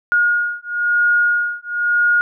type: beating tone pair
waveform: sine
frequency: 1433 / 1434 Hz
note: F6 / F6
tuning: +44 / +45 cents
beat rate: 1 Hz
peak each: -17 dBFS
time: 0.12-2.21 s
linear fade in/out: 0 ms
effects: none